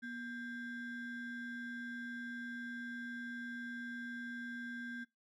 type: ring-modulated tone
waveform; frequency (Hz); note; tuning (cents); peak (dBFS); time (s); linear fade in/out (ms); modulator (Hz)
triangle; 914; A#5; -34; -37; 0.02-5.05; 20; 673
effects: noise-tail reverb RT60 0.2 s tail -22 dB re dry